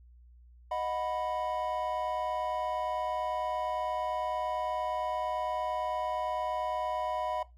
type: chord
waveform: triangle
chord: B major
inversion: first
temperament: equal with one note detuned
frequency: 622.3 / 731.1 / 987.8 Hz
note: D#5 / F#5 / B5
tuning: 0 / -21 / 0 cents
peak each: -33 dBFS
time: 0.71-7.43 s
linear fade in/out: 5 ms
effects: noise-tail reverb RT60 0.2 s tail -17 dB re dry + added 60 Hz sine -53 dBFS peak until 7.57 s